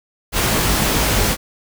pink noise with comb filter, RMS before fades -17 dBFS, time 0.32-1.37 s, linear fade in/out 50 ms, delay 19 ms, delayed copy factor +0.5, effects none

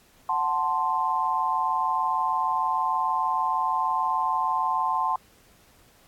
sine chord, F# diminished, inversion none, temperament equal, 740 / 880 / 1046.5 Hz, F#5 / A5 / C6, 0 / 0 / 0 cents, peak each -30 / -26 / -25 dBFS, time 0.29-5.16 s, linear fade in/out 2 ms, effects pink hiss -58 dBFS RMS until 6.07 s + AAC 64 kbps

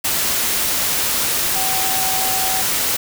sine tone in noise, 760 Hz, F#5, 46 cents sharp, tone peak -24 dBFS, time 1.55-2.62 s, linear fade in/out 10 ms, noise white, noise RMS -19 dBFS, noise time 0.04-2.97 s, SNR -8 dB, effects none

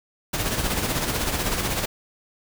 pink noise with tremolo, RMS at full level -23 dBFS, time 0.33-1.86 s, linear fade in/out 10 ms, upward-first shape sine, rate 16 Hz, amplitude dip 50%, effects none

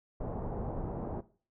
pink low-pass noise, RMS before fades -37 dBFS, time 0.2-1.21 s, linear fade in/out 10 ms, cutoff 860 Hz, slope 24 dB/octave, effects noise-tail reverb RT60 0.4 s tail -17 dB re dry

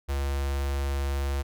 square tone with notch filter, 69.3 Hz, C#2, in tune, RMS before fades -28 dBFS, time 0.08-1.43 s, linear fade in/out 20 ms, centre 230 Hz, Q 1.7, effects none

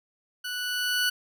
20% pulse tone with level ramp, 1480 Hz, F#6, in tune, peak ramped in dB -27 to -17 dBFS, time 0.44-1.1 s, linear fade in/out 10 ms, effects none

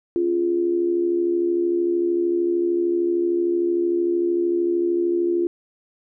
sine tone with amplitude modulation, 346.8 Hz, F4, 12 cents flat, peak -15 dBFS, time 0.16-5.47 s, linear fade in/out 0 ms, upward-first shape sine, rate 73.2 Hz, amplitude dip 60%, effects none

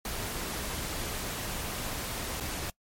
pink noise with dropouts, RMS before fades -35 dBFS, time 0.05-2.7 s, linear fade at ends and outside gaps 2 ms, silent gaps 2.401-2.406 s, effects noise-tail reverb RT60 0.1 s tail -23 dB re dry + MP3 64 kbps

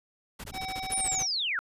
pink noise bursts, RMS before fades -40 dBFS, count 12, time 0.39-1.233 s, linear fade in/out 10 ms, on 51 ms, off 21 ms
clicks, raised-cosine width 5 ms, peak -36 dBFS, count 12, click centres 0.453 / 0.52 / 0.551 / 0.606 / 0.645 / 0.761 / 0.854 / 0.903 / 1.061 / 1.126 / 1.177 / 1.216 s
harmonic tone, 760 Hz, F#5, 46 cents sharp, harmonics 1 / 3 / 5 / 7, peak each -35 / -40 / -42 / -43 dBFS, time 0.52-1.27 s, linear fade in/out 50 ms
sine linear sweep, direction down, 9956 to 1318.5 Hz, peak -27 dBFS, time 0.92-1.59 s, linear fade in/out 0 ms
effects resampled to 32000 Hz

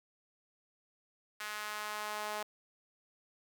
sawtooth tone with high-pass filter sweep, 211.1 Hz, G#3, 29 cents sharp, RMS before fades -40 dBFS, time 1.4-2.43 s, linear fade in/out 5 ms, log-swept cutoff 1500 to 730 Hz, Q 1.5, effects none

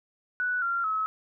sine tone with pitch steps, 1480 / 1380.9 / 1288.4 Hz, F#6 / F6 / E6, 0 / -20 / -40 cents, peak -25 dBFS, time 0.4-1.06 s, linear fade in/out 0 ms, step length 220 ms, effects none

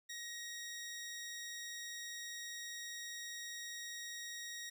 15% pulse tone, 1885 Hz, A#6, 19 cents sharp, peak -38 dBFS, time 0.09-4.7 s, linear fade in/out 10 ms, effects none

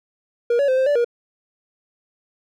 triangle tone with pitch steps, 474.9 / 564 / 518 / 524 / 581 / 475.5 Hz, A#4 / C#5 / C5 / C5 / D5 / A#4, +32 / +30 / -17 / +2 / -19 / +34 cents, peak -13 dBFS, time 0.5-1.046 s, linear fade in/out 5 ms, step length 91 ms, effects none

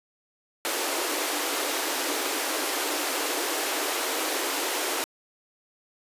pink high-pass noise, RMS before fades -28 dBFS, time 0.65-5.04 s, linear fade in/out 0 ms, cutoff 280 Hz, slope 96 dB/octave, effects resampled to 32000 Hz

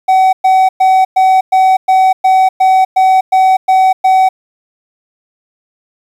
triangle tone bursts, 756 Hz, F#5, 37 cents sharp, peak -3 dBFS, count 12, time 0.08-4.29 s, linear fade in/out 10 ms, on 250 ms, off 110 ms, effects 7-bit

